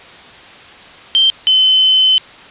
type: tone pair in turn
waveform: sine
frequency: 3136 / 3054 Hz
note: G7 / G7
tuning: 0 / -46 cents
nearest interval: unison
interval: 46 cents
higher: first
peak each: -7 / -7 dBFS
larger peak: neither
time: 1.15-1.3 / 1.47-2.18 s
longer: second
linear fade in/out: 0 ms
effects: white hiss -37 dBFS RMS until 2.5 s + resampled to 8000 Hz